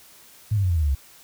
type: tone with pitch steps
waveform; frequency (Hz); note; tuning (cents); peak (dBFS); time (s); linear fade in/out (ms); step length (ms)
sine; 106.9 / 99.17 / 91.99 / 85.34 / 79.16 / 73.44 / 68.13; A2 / G2 / F#2 / F2 / D#2 / D2 / C#2; -49 / +21 / -10 / -39 / +30 / +1 / -29; -18; 0.51-0.951; 10; 63
effects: white hiss -50 dBFS RMS until 1.23 s